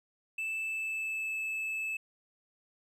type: tone with pitch glide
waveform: triangle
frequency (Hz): 2637 to 2614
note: E7 to E7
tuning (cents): 0 to -15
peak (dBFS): -31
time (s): 0.38-1.97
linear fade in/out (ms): 5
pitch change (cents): -15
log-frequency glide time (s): 0.58-1.36
effects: none